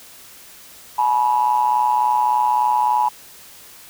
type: ring-modulated tone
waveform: triangle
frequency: 61.74 Hz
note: B1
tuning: in tune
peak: -9 dBFS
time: 0.98-3.09 s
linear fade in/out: 10 ms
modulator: 914 Hz
effects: tanh soft clip ceiling -5 dBFS + white hiss -43 dBFS RMS until 3.89 s